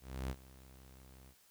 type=tone with ADSR envelope; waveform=sawtooth; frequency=65.41 Hz; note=C2; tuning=in tune; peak=-32 dBFS; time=0-1.35 s; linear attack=300 ms; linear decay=51 ms; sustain=-20 dB; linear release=64 ms; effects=white hiss -67 dBFS RMS until 1.5 s